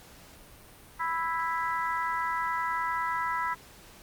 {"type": "harmonic tone", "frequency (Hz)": 329.6, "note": "E4", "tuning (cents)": 0, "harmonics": [3, 4, 5, 6], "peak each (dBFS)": [-30, -33, -37, -36], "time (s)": [0.99, 3.55], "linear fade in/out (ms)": 20, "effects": ["pink hiss -52 dBFS RMS until 4.02 s", "Opus 48 kbps"]}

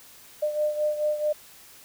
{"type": "beating tone pair", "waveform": "sine", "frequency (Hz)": [601, 605.6], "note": ["D5", "D#5"], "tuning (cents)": [40, -47], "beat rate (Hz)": 4.6, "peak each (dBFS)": [-24, -30], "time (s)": [0.42, 1.33], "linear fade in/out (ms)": 10, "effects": ["white hiss -50 dBFS RMS until 1.84 s"]}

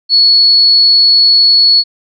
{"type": "tone", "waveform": "sine", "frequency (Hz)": 4389, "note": "C#8", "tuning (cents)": -18, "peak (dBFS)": -4, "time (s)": [0.09, 1.84], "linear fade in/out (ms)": 50, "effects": []}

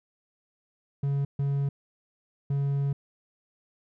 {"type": "tone bursts at uneven times", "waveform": "triangle", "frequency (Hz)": 140, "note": "C#3", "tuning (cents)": 18, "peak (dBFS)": -22, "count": 3, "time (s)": [[1.03, 1.25], [1.39, 1.69], [2.5, 2.93]], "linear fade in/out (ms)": 5, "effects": []}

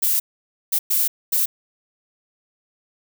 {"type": "noise bursts at uneven times", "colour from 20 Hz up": "violet", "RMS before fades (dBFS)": -19, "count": 4, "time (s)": [[0.02, 0.2], [0.72, 0.79], [0.9, 1.08], [1.32, 1.46]], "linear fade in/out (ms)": 10, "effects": []}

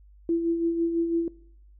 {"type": "tone with tremolo", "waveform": "sine", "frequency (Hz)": 335.1, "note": "E4", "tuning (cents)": 29, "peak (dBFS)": -20, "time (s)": [0.29, 1.28], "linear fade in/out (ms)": 2, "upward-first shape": "sine", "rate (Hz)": 6, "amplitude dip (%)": 45, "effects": ["noise-tail reverb RT60 0.7 s tail -22 dB re dry", "added 50 Hz sine -50 dBFS peak until 1.79 s"]}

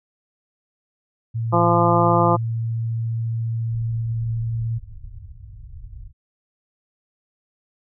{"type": "tone", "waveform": "sine", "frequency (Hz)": 114.3, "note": "A#2", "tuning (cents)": -34, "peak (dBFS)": -21, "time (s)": [1.34, 4.79], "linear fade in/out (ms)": 20}
{"type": "harmonic tone", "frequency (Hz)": 172, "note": "F3", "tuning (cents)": -26, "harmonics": [1, 2, 3, 4, 5, 6, 7], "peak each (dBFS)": [-22, -22, -22, -22, -22, -22, -22], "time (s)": [1.52, 2.37], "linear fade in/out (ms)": 20}
{"type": "low-pass noise", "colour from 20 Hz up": "pink", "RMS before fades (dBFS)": -38, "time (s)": [3.7, 6.13], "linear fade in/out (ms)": 50, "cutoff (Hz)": 120, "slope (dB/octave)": 48}
{"effects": []}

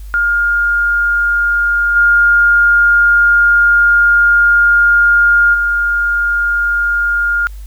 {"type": "tone with level steps", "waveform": "sine", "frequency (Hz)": 1413, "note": "F6", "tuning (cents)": 20, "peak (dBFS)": [-10, -6, -11], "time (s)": [0.14, 7.47], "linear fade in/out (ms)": 0, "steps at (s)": [1.95, 5.53], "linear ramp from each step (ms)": 20, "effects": ["added 50 Hz sine -26 dBFS peak until 7.66 s", "white hiss -47 dBFS RMS until 7.66 s"]}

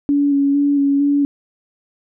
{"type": "tone with vibrato", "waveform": "sine", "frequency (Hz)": 282.7, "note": "C#4", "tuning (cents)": 34, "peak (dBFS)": -12, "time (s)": [0.09, 1.25], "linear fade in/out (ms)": 0, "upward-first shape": "square", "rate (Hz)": 2.2, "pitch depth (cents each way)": 17, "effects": []}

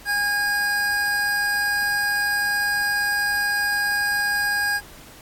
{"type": "tone pair together", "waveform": "square", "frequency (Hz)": [821, 1632.1], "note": ["G#5", "G#6"], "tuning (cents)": [-20, -31], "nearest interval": "octave", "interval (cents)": 1189, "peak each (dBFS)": [-30, -21], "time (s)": [0.05, 4.81], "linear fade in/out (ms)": 50, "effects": ["pink hiss -45 dBFS RMS until 5.21 s", "AAC 64 kbps"]}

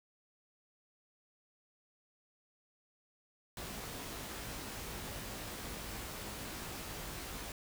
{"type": "noise with comb filter", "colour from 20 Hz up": "pink", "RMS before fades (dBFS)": -44, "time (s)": [3.57, 7.52], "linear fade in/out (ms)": 2, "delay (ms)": 19, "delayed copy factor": 0.5, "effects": []}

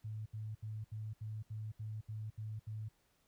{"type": "tone bursts", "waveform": "sine", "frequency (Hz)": 108.3, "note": "A2", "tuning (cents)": -27, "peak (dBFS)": -40, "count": 10, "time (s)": [0.04, 2.888], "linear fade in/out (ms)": 10, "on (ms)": 220, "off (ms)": 72, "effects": ["pink hiss -75 dBFS RMS until 3.27 s"]}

